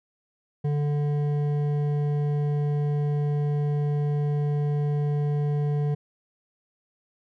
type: tone with hard clipping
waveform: sine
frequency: 146.4 Hz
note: D3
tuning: 5 cents flat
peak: -24 dBFS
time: 0.64-5.95 s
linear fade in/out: 10 ms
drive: 9 dB
effects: none